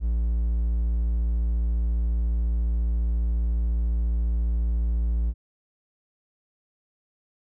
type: tone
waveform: triangle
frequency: 57.2 Hz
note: A#1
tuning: 32 cents flat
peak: -19 dBFS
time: 0-5.34 s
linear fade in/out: 50 ms
effects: none